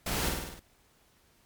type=noise with echo; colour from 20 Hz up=pink; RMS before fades=-32 dBFS; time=0.06-0.29 s; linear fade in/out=5 ms; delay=51 ms; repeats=6; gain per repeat=-3 dB; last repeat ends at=0.596 s; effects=pink hiss -65 dBFS RMS until 1.45 s + MP3 96 kbps